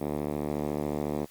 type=tone with band-pass filter; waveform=5% pulse; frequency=74 Hz; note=D2; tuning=14 cents sharp; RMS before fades=-31 dBFS; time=0-1.26 s; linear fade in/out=20 ms; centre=270 Hz; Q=0.79; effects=white hiss -56 dBFS RMS until 1.3 s + Opus 32 kbps